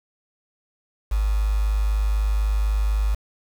sine tone with quantisation, 52 Hz, G#1, 3 cents sharp, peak -18 dBFS, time 1.11-3.15 s, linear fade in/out 10 ms, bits 6, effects none

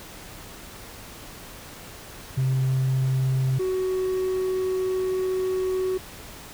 triangle tone pair in turn, 131.5 / 373.1 Hz, C3 / F#4, +9 / +14 cents, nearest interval octave + tritone, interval 1805 cents, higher second, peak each -17 / -20 dBFS, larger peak first, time 2.37-3.59 / 3.59-5.98 s, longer second, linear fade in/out 10 ms, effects tanh soft clip ceiling -15 dBFS + pink hiss -42 dBFS RMS until 6.53 s

